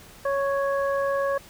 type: harmonic tone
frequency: 554.4 Hz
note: C#5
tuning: in tune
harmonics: 1 / 2 / 3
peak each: -23 / -29 / -33 dBFS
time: 0.25-1.38 s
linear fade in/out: 5 ms
effects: pink hiss -48 dBFS RMS until 1.49 s